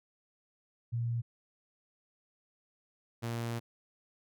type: tone pair in turn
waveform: sine / sawtooth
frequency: 117.6 / 116.86 Hz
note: A#2 / A#2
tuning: +16 / +5 cents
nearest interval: unison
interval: 11 cents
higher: first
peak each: -30 / -30 dBFS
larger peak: neither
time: 0.92-1.22 / 3.22-3.6 s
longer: second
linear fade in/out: 20 ms
effects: none